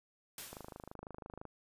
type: noise with exponential decay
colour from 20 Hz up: white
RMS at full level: -43 dBFS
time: 0.38-0.94 s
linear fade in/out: 2 ms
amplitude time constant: 120 ms
type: click train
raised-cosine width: 1 ms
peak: -32 dBFS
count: 25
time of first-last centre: 0.53-1.453 s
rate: 26 Hz
effects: resampled to 32000 Hz